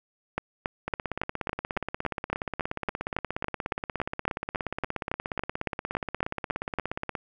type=two click trains; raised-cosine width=0.5 ms; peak=-15 / -12 dBFS; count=107 / 24; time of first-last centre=0.88-7.152 / 0.38-6.787 s; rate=16.9 / 3.59 Hz; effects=none